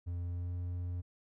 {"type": "tone with pitch glide", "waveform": "triangle", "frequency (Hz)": [87.31, 88.48], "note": ["F2", "F2"], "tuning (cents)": [0, 23], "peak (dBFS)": -33, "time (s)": [0.06, 1.02], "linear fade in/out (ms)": 20, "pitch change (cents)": 23, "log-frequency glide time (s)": [0.24, 0.53], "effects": []}